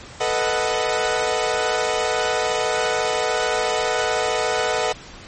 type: chord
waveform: sawtooth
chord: B dominant seventh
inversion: third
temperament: equal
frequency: 440 / 493.9 / 622.3 / 740 Hz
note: A4 / B4 / D#5 / F#5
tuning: 0 / 0 / 0 / 0 cents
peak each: -21 dBFS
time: 0.2-4.93 s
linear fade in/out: 10 ms
effects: pink hiss -40 dBFS RMS until 5.27 s + MP3 32 kbps